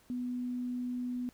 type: tone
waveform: sine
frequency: 247.4 Hz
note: B3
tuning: 3 cents sharp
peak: -33 dBFS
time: 0.1-1.29 s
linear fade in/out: 0 ms
effects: pink hiss -64 dBFS RMS until 1.33 s